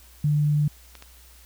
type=tone; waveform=sine; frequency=148.4 Hz; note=D3; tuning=18 cents sharp; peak=-18 dBFS; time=0.24-0.68 s; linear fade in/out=5 ms
type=clicks; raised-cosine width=0.2 ms; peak=-25 dBFS; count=2; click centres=0.953 / 1.024 s
effects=added 60 Hz sine -50 dBFS peak until 1.45 s + white hiss -53 dBFS RMS until 1.45 s